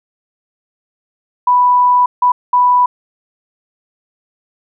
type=tone bursts at uneven times; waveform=sine; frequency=987.8 Hz; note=B5; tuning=in tune; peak=-7 dBFS; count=3; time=1.47-2.06 / 2.22-2.32 / 2.53-2.86 s; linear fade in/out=5 ms; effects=none